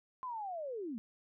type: linear sweep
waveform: sine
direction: down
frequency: 1046.5 to 207.7 Hz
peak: -38 dBFS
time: 0.23-0.98 s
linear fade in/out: 0 ms
effects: none